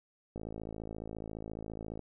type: click train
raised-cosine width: 2 ms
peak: -28 dBFS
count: 90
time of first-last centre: 0.36-1.993 s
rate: 54.5 Hz
effects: none